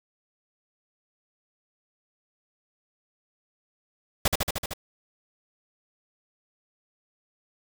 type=noise with echo; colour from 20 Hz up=pink; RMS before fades=-21 dBFS; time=4.25-4.28 s; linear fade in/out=5 ms; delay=76 ms; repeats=6; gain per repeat=-2 dB; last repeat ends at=4.736 s; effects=none